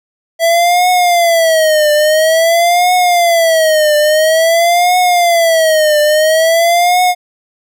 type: tone with vibrato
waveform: square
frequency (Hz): 659.3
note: E5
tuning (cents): 0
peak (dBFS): -8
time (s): 0.39-7.15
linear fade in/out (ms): 50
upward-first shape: triangle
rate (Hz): 0.49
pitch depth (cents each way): 180
effects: none